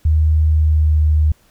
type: tone with pitch glide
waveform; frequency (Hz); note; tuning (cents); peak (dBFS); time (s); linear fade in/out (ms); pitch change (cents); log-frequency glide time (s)
sine; 77.8 to 76.68; D#2 to D#2; 0 to -25; -10; 0.05-1.32; 5; -25; 0.44-1.02
effects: pink hiss -55 dBFS RMS until 1.5 s